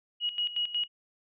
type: tone with tremolo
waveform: sine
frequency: 2901 Hz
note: F#7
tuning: 35 cents flat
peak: -26 dBFS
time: 0.2-0.88 s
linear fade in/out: 50 ms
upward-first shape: square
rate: 5.5 Hz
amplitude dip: 75%
effects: resampled to 8000 Hz